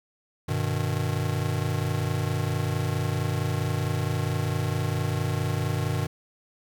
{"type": "chord", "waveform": "square", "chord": "G augmented", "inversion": "none", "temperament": "just", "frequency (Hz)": [98, 122.5, 153.12], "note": ["G2", "B2", "D#3"], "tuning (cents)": [0, -14, -27], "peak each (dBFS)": -30, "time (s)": [0.48, 6.07], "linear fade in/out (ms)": 10, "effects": ["9-bit"]}